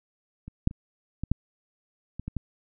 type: clicks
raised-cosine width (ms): 5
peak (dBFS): -27 / -8 / -28 / -18 / -10 / -22 / -20 / -17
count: 8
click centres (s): 0.48 / 0.674 / 0.711 / 1.236 / 1.316 / 2.196 / 2.28 / 2.367
effects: none